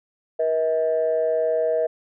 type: tone pair together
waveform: sine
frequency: 479 / 639.4 Hz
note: A#4 / D#5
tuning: +47 / +47 cents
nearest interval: perfect fourth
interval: 500 cents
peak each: -21 / -20 dBFS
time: 0.39-1.87 s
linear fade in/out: 10 ms
effects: tanh soft clip ceiling -13 dBFS